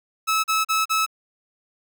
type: tone bursts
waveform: sawtooth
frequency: 1299 Hz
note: E6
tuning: 26 cents flat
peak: -15 dBFS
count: 4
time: 0.27-1.064 s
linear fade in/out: 20 ms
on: 170 ms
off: 38 ms
effects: none